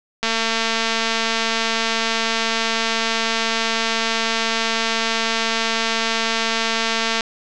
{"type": "click train", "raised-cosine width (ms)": 0.2, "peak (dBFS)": -3, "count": 1578, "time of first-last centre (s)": [0.23, 7.208], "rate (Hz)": 226, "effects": ["low-pass 7000 Hz 12 dB/octave"]}